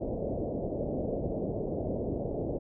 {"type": "low-pass noise", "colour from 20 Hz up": "white", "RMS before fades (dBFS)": -33, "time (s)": [0, 2.59], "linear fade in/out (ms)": 20, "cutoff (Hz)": 630, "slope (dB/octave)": 48, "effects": []}